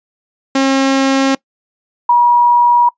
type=tone pair in turn; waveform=sawtooth / sine; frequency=269.7 / 961.1 Hz; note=C#4 / B5; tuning=-47 / -47 cents; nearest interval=octave + minor seventh; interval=2200 cents; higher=second; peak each=-6 dBFS; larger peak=neither; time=0.55-1.35 / 2.09-2.89 s; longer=neither; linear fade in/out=5 ms; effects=noise-tail reverb RT60 0.1 s tail -23 dB re dry + resampled to 16000 Hz